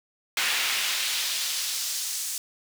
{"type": "noise with high-pass filter sweep", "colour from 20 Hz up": "brown", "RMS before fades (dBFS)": -28, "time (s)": [0.37, 2.38], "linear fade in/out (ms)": 2, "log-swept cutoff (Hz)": [2100, 7100], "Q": 1.1, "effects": []}